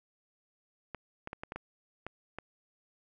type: clicks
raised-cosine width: 0.5 ms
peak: -24 dBFS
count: 8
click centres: 0.947 / 1.274 / 1.331 / 1.435 / 1.521 / 1.56 / 2.066 / 2.386 s
effects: none